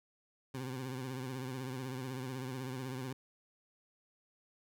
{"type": "tone with vibrato", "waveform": "20% pulse", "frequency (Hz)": 129.6, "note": "C3", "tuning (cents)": -16, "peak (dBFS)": -34, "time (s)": [0.54, 3.13], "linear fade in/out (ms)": 5, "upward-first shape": "triangle", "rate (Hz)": 16, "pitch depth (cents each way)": 87, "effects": []}